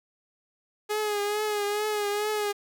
sawtooth tone with vibrato, 417.5 Hz, G#4, 9 cents sharp, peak -22 dBFS, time 0.89-2.53 s, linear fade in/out 20 ms, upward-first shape triangle, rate 2.3 Hz, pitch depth 50 cents each way, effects 9-bit

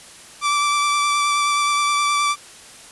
sawtooth tone with vibrato, 1166 Hz, D6, 13 cents flat, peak -13 dBFS, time 0.41-2.36 s, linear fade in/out 50 ms, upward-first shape triangle, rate 9.5 Hz, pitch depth 17 cents each way, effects white hiss -42 dBFS RMS until 2.91 s + resampled to 24000 Hz

